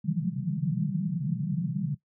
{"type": "band-pass noise", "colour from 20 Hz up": "white", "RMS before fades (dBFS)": -29, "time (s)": [0.04, 1.95], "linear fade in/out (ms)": 10, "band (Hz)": [130, 200], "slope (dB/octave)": 96, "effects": ["noise-tail reverb RT60 0.1 s tail -17 dB re dry"]}